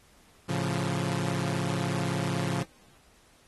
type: chord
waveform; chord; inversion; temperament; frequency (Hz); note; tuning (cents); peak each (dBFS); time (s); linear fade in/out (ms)
sawtooth; A augmented; none; equal; 110 / 138.59 / 174.61; A2 / C#3 / E#3; 0 / 0 / 0; -30 / -27 / -27; 0.48-2.64; 20
effects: pink hiss -60 dBFS RMS until 3.47 s + AAC 32 kbps